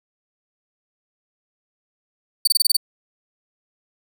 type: tone bursts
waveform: sawtooth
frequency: 4554 Hz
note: C#8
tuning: 46 cents sharp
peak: -10 dBFS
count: 7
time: 2.45-2.768 s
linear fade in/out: 5 ms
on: 24 ms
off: 25 ms
effects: none